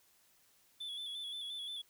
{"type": "tone with vibrato", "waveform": "triangle", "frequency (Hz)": 3443, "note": "A7", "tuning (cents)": -38, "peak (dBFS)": -39, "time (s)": [0.8, 1.82], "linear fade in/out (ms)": 10, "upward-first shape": "square", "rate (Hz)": 5.7, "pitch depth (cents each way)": 40, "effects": ["white hiss -69 dBFS RMS until 1.89 s"]}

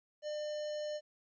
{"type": "tone with notch filter", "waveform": "square", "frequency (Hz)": 601, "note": "D5", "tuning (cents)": 40, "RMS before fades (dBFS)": -39, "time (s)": [0.22, 1.01], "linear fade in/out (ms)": 50, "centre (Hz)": 2100, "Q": 1.3, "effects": ["resampled to 16000 Hz", "13-bit"]}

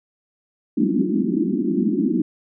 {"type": "band-pass noise", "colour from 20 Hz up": "pink", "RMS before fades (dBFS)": -20, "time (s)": [0.77, 2.22], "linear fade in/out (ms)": 5, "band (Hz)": [180, 360], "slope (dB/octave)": 96, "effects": []}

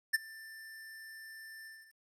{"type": "tone with ADSR envelope", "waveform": "square", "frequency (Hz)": 1777, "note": "A6", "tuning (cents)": 17, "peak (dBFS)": -24, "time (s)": [0.13, 1.95], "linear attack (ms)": 16, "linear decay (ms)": 22, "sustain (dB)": -24, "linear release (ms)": 290, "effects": ["resampled to 32000 Hz", "11-bit"]}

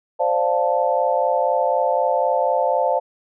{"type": "chord", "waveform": "sine", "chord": "D minor seventh", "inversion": "third", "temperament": "equal", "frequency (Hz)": [523.3, 587.3, 698.5, 880], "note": ["C5", "D5", "F5", "A5"], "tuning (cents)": [0, 0, 0, 0], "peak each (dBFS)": [-21, -22, -22, -22], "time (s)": [0.19, 3], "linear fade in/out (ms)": 20, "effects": []}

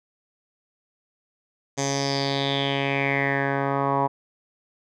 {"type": "tone with low-pass filter sweep", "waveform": "10% pulse", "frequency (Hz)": 138.59, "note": "C#3", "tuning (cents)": 0, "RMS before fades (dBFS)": -24, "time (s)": [1.77, 4.08], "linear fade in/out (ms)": 20, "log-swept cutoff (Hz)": [6700, 970], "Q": 5.7, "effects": []}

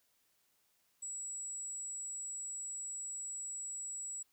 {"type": "tone", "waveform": "sine", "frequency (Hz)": 7820, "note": "B8", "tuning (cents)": -18, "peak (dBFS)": -38, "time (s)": [1.02, 4.23], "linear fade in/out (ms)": 10, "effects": ["tanh soft clip ceiling -38 dBFS", "white hiss -75 dBFS RMS until 4.32 s"]}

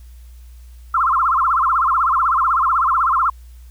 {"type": "tone with vibrato", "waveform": "sine", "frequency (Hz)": 1192, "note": "D6", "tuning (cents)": 25, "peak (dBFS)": -13, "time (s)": [0.94, 3.3], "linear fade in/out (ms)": 5, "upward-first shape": "sine", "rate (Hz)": 16, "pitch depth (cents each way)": 260, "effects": ["added 60 Hz sine -37 dBFS peak until 3.7 s", "white hiss -56 dBFS RMS until 3.7 s"]}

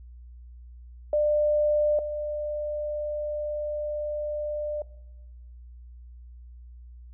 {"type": "tone pair in turn", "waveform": "sine", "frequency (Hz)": [597, 597], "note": ["D5", "D5"], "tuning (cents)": [28, 28], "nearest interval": "unison", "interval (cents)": 0, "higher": "neither", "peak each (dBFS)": [-20, -28], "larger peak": "first", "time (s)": [[1.13, 1.99], [1.99, 4.82]], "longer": "second", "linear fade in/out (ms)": 2, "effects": ["noise-tail reverb RT60 1.0 s tail -21 dB re dry", "added 60 Hz sine -43 dBFS peak until 7.13 s"]}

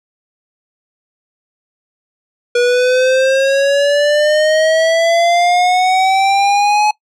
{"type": "exponential sweep", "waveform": "square", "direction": "up", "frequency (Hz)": [481.9, 850], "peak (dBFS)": -10, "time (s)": [2.55, 6.91], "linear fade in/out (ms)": 5, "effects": ["noise-tail reverb RT60 0.1 s tail -21 dB re dry", "low-pass 6000 Hz 12 dB/octave"]}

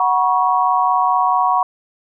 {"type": "chord", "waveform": "sine", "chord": "F# suspended fourth", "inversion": "none", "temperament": "equal with one note detuned", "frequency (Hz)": [740, 964.1, 1108.7], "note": ["F#5", "B5", "C#6"], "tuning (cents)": [0, -42, 0], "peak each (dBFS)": -17, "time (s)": [0, 1.63], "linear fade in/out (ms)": 2, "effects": []}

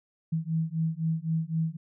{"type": "beating tone pair", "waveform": "sine", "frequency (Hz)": [159.8, 163.7], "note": ["D#3", "E3"], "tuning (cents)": [47, -12], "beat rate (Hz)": 3.9, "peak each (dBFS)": -29, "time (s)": [0.32, 1.77], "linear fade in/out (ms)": 10, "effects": []}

